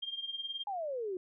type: tone with tremolo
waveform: sine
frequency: 3200 Hz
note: G7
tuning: 35 cents sharp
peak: -33 dBFS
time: 0.02-0.64 s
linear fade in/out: 10 ms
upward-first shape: triangle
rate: 19 Hz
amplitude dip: 85%
type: exponential sweep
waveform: sine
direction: down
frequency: 841 to 354.8 Hz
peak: -34 dBFS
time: 0.67-1.17 s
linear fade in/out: 2 ms
effects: none